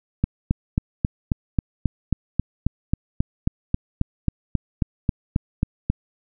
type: click train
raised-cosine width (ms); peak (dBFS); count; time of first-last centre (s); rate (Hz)
5; -6; 22; 0.24-5.9; 3.71
effects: none